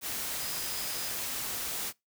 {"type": "tone in noise", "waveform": "sine", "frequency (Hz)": 4978, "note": "D#8", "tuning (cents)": 0, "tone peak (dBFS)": -42, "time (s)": [0.37, 1.12], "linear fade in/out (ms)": 50, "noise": "white", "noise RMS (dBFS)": -35, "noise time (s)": [0.01, 1.93], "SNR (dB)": -10, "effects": ["noise-tail reverb RT60 0.2 s tail -24 dB re dry"]}